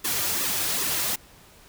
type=noise with flanger; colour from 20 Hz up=white; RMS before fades=-26 dBFS; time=0.04-1.16 s; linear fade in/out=10 ms; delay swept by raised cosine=1.3 to 4.7 ms; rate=2.6 Hz; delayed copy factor=-1; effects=pink hiss -52 dBFS RMS until 1.68 s